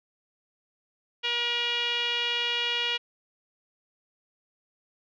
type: tone with low-pass filter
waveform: 5% pulse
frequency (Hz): 477.6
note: A#4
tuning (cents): +42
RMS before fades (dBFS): -28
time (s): 1.23-2.98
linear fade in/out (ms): 20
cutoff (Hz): 3000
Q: 4.5
effects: none